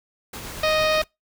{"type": "noise with tremolo", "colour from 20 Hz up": "pink", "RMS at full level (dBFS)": -34, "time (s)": [0.33, 1.04], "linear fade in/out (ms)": 5, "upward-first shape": "triangle", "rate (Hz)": 8.6, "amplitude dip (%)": 25}
{"type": "harmonic tone", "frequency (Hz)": 622.3, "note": "D#5", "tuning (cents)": 0, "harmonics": [1, 2, 3, 4, 5, 6, 7, 8, 9], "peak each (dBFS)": [-20, -26, -29, -27, -34, -30, -33, -35, -38], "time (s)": [0.63, 1.02], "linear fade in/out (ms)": 5}
{"effects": ["noise-tail reverb RT60 0.2 s tail -26 dB re dry"]}